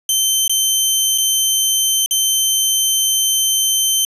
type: tone with dropouts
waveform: 15% pulse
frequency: 3099 Hz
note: G7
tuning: 21 cents flat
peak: -6 dBFS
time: 0.09-4.05 s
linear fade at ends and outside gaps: 2 ms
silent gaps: 0.479-0.495 / 1.178-1.182 / 2.061-2.109 s
effects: resampled to 32000 Hz + 8-bit